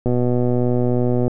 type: click train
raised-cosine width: 2 ms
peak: -7 dBFS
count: 151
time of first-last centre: 0.06-1.28 s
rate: 123 Hz
effects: none